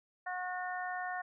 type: harmonic tone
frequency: 364 Hz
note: F#4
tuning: 28 cents flat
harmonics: 2 / 3 / 4 / 5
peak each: -38 / -45 / -43 / -42 dBFS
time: 0.26-1.22 s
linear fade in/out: 10 ms
effects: none